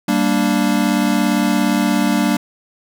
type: chord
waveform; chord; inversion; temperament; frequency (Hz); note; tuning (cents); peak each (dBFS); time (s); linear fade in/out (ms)
square; G minor; none; equal; 196 / 233.1 / 293.7; G3 / Bb3 / D4; 0 / 0 / 0; -19; 0.08-2.37; 5
effects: none